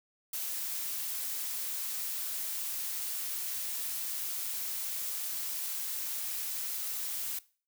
blue noise, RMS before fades -36 dBFS, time 0.33-7.39 s, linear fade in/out 5 ms, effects noise-tail reverb RT60 0.4 s tail -20 dB re dry

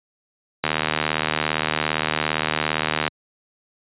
click train, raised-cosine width 0.3 ms, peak -3 dBFS, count 190, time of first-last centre 0.64-3.079 s, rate 77.5 Hz, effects high-pass 100 Hz 12 dB/octave + resampled to 8000 Hz

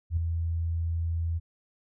sine tone with ADSR envelope, 83.2 Hz, E2, 17 cents sharp, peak -21 dBFS, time 0.1-1.4 s, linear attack 69 ms, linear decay 4 ms, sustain -5 dB, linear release 30 ms, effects none

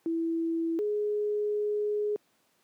sine tone pair in turn, 330 / 417.9 Hz, E4 / G#4, +2 / +11 cents, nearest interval major third, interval 409 cents, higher second, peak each -26 dBFS, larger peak neither, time 0.06-0.79 / 0.79-2.16 s, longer second, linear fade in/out 0 ms, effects pink hiss -69 dBFS RMS until 2.63 s + high-pass 200 Hz 12 dB/octave

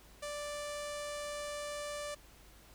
sawtooth tone with low-pass filter, 587.3 Hz, D5, in tune, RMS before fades -41 dBFS, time 0.22-2.15 s, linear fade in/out 10 ms, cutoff 9000 Hz, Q 1.7, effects added 50 Hz sine -60 dBFS peak until 2.74 s + pink hiss -60 dBFS RMS until 2.74 s

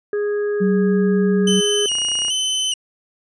harmonic tone, 413.7 Hz, G#4, 7 cents flat, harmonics 1 / 3 / 4, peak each -18 / -39 / -33 dBFS, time 0.13-1.86 s, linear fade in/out 2 ms
sine tone, 190 Hz, F#3, 46 cents sharp, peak -15 dBFS, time 0.6-1.61 s, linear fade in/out 20 ms
sawtooth tone with vibrato, 2958 Hz, F#7, 1 cent flat, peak -15 dBFS, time 1.47-2.74 s, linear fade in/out 5 ms, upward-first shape square, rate 1.2 Hz, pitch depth 49 cents each way
clicks, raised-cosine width 0.5 ms, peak -20 dBFS, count 12, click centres 1.917 / 1.953 / 1.985 / 2.018 / 2.049 / 2.086 / 2.117 / 2.154 / 2.189 / 2.219 / 2.249 / 2.283 s
effects resampled to 22050 Hz

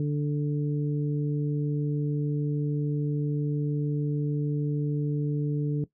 harmonic tone, 146.83 Hz, D3, in tune, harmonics 1 / 2 / 3, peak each -25 / -31 / -35 dBFS, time 0-5.84 s, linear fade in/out 2 ms, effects noise-tail reverb RT60 0.1 s tail -17 dB re dry

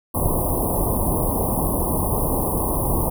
pink band-stop noise, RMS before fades -21 dBFS, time 0.14-3.1 s, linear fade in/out 10 ms, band 1100 to 9400 Hz, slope 96 dB/octave, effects none

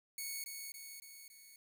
5% pulse tone with echo, 2217 Hz, C#7, in tune, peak -30 dBFS, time 0.18-0.44 s, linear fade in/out 2 ms, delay 280 ms, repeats 4, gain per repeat -4 dB, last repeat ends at 1.56 s, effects 12-bit

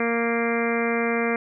harmonic tone with a mistuned harmonic, 232.7 Hz, A#3, 3 cents flat, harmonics 1 / 2 / 3 / 4 / 5 / 6 / 7 / 8 / 9 / 10, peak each -26 / -25 / -31 / -38 / -33 / -35 / -33 / -37 / -30 / -33 dBFS, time 0-1.36 s, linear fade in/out 2 ms, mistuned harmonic 10, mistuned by +28 cents, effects none

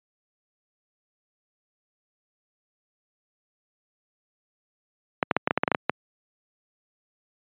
clicks, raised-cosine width 0.5 ms, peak -4 dBFS, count 11, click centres 5.228 / 5.312 / 5.366 / 5.475 / 5.509 / 5.576 / 5.635 / 5.678 / 5.717 / 5.748 / 5.896 s, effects high-pass 150 Hz 12 dB/octave + resampled to 8000 Hz

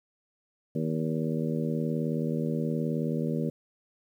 harmonic tone with a mistuned harmonic, 78.9 Hz, D#2, 25 cents sharp, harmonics 2 / 3 / 4 / 5 / 6 / 7, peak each -30 / -31 / -37 / -37 / -36 / -40 dBFS, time 0.75-3.5 s, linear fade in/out 5 ms, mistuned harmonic 7, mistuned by +38 cents, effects 10-bit

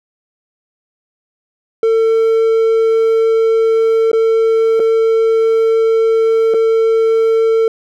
triangle tone with dropouts, 449.4 Hz, A4, 37 cents sharp, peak -7 dBFS, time 1.83-7.68 s, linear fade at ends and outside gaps 2 ms, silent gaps 4.116-4.131 / 4.796-4.8 / 6.539-6.543 s, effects none

